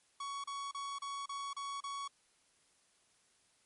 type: tone bursts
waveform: 45% pulse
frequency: 1118 Hz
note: C#6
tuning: 14 cents sharp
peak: -39 dBFS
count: 7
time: 0.2-2.078 s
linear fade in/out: 5 ms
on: 240 ms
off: 33 ms
effects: white hiss -71 dBFS RMS until 3.65 s + MP3 48 kbps